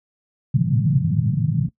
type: band-pass noise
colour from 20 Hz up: white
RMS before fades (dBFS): -19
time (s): 0.54-1.69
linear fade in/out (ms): 5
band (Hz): 110 to 170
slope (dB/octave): 48
effects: noise-tail reverb RT60 0.1 s tail -17 dB re dry